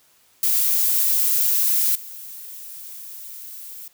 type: noise with level steps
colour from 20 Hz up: violet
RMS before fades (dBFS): -19 / -37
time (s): 0.43-3.88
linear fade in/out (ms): 2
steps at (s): 1.95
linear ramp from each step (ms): 5
effects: white hiss -58 dBFS RMS until 3.93 s